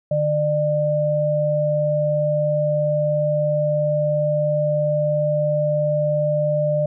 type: tone pair together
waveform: sine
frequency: 150 / 599.5 Hz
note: D3 / D5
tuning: +37 / +36 cents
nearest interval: 2 octaves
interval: 2399 cents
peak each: -22 / -18 dBFS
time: 0.11-6.86 s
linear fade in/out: 5 ms
effects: none